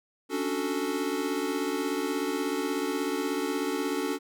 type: chord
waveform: square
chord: D major seventh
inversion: third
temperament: equal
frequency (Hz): 277.2 / 293.7 / 370 / 440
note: C#4 / D4 / F#4 / A4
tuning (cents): 0 / 0 / 0 / 0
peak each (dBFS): -34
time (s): 0.29-4.19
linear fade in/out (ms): 50
effects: none